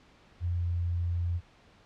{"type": "tone with pitch glide", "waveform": "sine", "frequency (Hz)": [87.31, 86.61], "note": ["F2", "F2"], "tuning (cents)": [0, -14], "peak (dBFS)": -27, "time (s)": [0.4, 1.41], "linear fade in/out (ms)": 50, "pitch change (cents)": -14, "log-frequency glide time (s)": [0.55, 0.64], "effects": ["pink hiss -59 dBFS RMS until 1.85 s", "low-pass 4000 Hz 12 dB/octave"]}